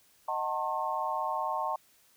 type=chord; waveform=sine; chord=D# diminished seventh; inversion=none; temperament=just; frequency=622.3 / 746.7 / 896 / 1075.3 Hz; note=D#5 / F#5 / A5 / C6; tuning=0 / +16 / +31 / +47 cents; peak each=-37 / -36 / -33 / -34 dBFS; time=0.28-1.76 s; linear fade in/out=5 ms; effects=white hiss -64 dBFS RMS until 2.16 s